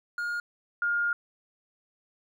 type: tone pair in turn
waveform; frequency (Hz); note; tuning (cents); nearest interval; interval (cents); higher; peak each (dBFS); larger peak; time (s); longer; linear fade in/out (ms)
triangle / sine; 1423 / 1415.5; F6 / F6; +32 / +23; unison; 9; first; -27 / -24; second; 0.18-0.4 / 0.82-1.13; second; 2
effects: none